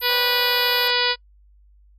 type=tone; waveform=sine; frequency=13200 Hz; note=G#9; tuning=12 cents flat; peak=-31 dBFS; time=0-0.88 s; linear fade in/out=5 ms
type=harmonic tone; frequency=490 Hz; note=B4; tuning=14 cents flat; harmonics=1 / 2 / 3 / 4 / 5 / 6 / 7 / 8 / 9 / 10; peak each=-27 / -27 / -27 / -27 / -27 / -27 / -27 / -27 / -27 / -27 dBFS; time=0.01-1.16 s; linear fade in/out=50 ms
type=chord; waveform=25% pulse; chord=C suspended second; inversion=none; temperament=just; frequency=523.3 / 588.7 / 784.9 Hz; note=C5 / D5 / G5; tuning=0 / +4 / +2 cents; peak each=-35 dBFS; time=0.09-0.91 s; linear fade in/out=5 ms
effects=noise-tail reverb RT60 0.1 s tail -26 dB re dry + added 50 Hz sine -50 dBFS peak until 1.98 s